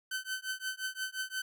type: tone with tremolo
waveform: sawtooth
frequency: 1528 Hz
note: G6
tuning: 45 cents flat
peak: -28 dBFS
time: 0.11-1.42 s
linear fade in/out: 5 ms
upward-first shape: triangle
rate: 5.7 Hz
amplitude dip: 100%
effects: none